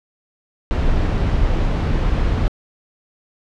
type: noise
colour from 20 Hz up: brown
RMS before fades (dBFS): -17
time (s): 0.71-2.48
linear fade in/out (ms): 0
effects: low-pass 4000 Hz 12 dB/octave